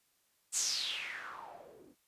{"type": "noise with low-pass filter sweep", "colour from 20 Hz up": "blue", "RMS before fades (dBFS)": -39, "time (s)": [0.52, 1.96], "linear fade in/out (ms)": 50, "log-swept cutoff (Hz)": [8200, 260], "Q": 5.3, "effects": ["white hiss -74 dBFS RMS until 2.07 s", "resampled to 32000 Hz"]}